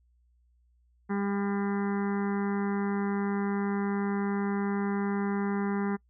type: harmonic tone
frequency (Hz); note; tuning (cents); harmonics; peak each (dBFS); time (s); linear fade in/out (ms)
200.3; G3; +38; 1 / 2 / 4 / 5 / 6 / 7 / 8 / 9 / 10; -28 / -34 / -40 / -42 / -44 / -45 / -46 / -47 / -48; 1.09-5.97; 20
effects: noise-tail reverb RT60 0.1 s tail -26 dB re dry + added 60 Hz sine -63 dBFS peak until 6.09 s